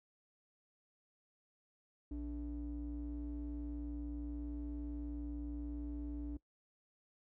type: ring-modulated tone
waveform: triangle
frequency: 116.54 Hz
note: A#2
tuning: in tune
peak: -33 dBFS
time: 2.11-6.37 s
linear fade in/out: 5 ms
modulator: 175 Hz
effects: noise-tail reverb RT60 0.1 s tail -22 dB re dry + tanh soft clip ceiling -35 dBFS